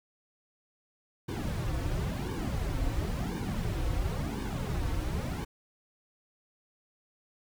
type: noise with flanger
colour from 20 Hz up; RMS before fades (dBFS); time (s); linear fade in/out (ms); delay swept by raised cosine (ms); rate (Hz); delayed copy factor
brown; -32; 1.28-5.45; 10; 1.5 to 5; 0.96; -0.85
effects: none